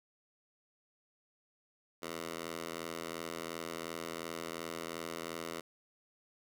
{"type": "tone with high-pass filter", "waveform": "10% pulse", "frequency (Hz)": 82.8, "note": "E2", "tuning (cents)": 8, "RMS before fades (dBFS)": -42, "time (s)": [2.02, 5.61], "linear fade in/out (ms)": 10, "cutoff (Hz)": 350, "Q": 0.56, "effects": []}